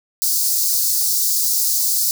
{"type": "high-pass noise", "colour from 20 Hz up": "white", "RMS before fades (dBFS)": -18, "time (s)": [0.22, 2.11], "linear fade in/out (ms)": 0, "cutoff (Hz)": 4400, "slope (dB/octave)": 48, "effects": []}